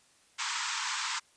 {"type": "band-pass noise", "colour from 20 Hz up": "pink", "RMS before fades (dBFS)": -34, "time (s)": [0.38, 1.2], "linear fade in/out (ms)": 20, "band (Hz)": [880, 8100], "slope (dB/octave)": 96, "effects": ["white hiss -64 dBFS RMS until 1.36 s", "resampled to 22050 Hz"]}